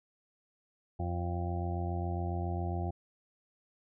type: harmonic tone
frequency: 87.31 Hz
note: F2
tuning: in tune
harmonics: 1 / 2 / 3 / 4 / 6 / 7 / 8 / 9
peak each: -33 / -40 / -49 / -41 / -51 / -51 / -42 / -44 dBFS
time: 0.99-2.91 s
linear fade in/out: 10 ms
effects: none